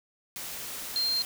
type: tone in noise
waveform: sine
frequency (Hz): 4186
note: C8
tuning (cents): 0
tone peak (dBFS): -25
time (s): 0.96-1.22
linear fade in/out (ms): 0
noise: white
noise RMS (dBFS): -38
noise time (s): 0.36-1.25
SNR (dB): +10
effects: none